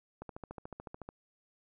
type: click train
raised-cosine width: 1 ms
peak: -29 dBFS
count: 13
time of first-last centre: 0.22-1.09 s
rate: 13.8 Hz
effects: none